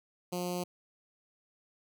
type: tone with notch filter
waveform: 10% pulse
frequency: 178.1 Hz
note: F3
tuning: 34 cents sharp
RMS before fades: -35 dBFS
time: 0.32-0.64 s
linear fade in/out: 10 ms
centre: 1600 Hz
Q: 0.51
effects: none